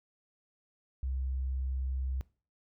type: tone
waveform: sine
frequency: 65.41 Hz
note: C2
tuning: in tune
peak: -31 dBFS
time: 1.03-2.21 s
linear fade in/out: 0 ms
effects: noise-tail reverb RT60 0.4 s tail -21 dB re dry